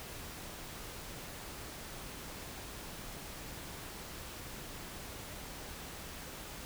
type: silence
effects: pink hiss -46 dBFS RMS until 6.65 s